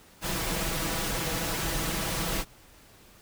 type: noise with comb filter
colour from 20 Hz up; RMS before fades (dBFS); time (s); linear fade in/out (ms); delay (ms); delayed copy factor
pink; -30; 0.21-2.45; 50; 6.1; +0.6
effects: pink hiss -55 dBFS RMS until 3.21 s